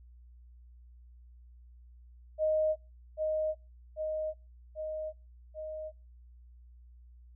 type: tone with echo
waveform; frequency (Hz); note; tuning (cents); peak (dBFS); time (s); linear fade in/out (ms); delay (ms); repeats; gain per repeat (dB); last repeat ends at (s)
sine; 622.3; D#5; 0; -25; 2.38-2.76; 50; 790; 4; -3; 5.92
effects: noise-tail reverb RT60 0.3 s tail -26 dB re dry + added 60 Hz sine -52 dBFS peak until 7.35 s